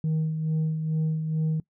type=tone with tremolo; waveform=sine; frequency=157.6 Hz; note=D#3; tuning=23 cents sharp; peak=-19 dBFS; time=0.04-1.6 s; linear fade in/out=2 ms; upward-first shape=sine; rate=2.3 Hz; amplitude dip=55%; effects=noise-tail reverb RT60 0.1 s tail -22 dB re dry + tanh soft clip ceiling -21 dBFS